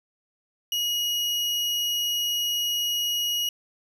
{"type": "tone", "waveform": "35% pulse", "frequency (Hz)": 2896, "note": "F#7", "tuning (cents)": -38, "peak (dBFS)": -22, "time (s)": [0.72, 3.49], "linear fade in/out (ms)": 2, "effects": []}